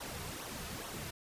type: noise with flanger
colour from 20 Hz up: pink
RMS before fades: -43 dBFS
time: 0-1.11 s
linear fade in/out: 10 ms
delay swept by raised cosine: 0.4 to 3.7 ms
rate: 2.3 Hz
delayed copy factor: -0.6
effects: resampled to 32000 Hz